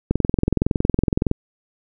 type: click train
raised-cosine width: 3 ms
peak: -4 dBFS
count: 27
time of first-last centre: 0.11-1.314 s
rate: 21.6 Hz
effects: none